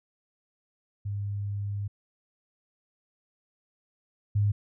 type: tone pair in turn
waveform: sine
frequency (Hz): 101.3 / 102.77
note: G#2 / G#2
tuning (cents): -43 / -18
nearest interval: unison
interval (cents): 25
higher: second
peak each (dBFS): -29 / -21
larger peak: second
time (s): 1.05-1.88 / 4.35-4.52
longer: first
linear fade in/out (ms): 10
effects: none